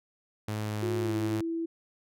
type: tone with vibrato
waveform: sawtooth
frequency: 106.4 Hz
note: G#2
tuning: 42 cents sharp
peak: -27 dBFS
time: 0.48-1.41 s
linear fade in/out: 5 ms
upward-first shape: triangle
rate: 2.6 Hz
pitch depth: 9 cents each way
type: tone with pitch glide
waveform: sine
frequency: 356.6 to 330.8 Hz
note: F4 to E4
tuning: +36 to +6 cents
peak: -29 dBFS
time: 0.82-1.66 s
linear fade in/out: 10 ms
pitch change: -130 cents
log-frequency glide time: 1.02-1.13 s
effects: none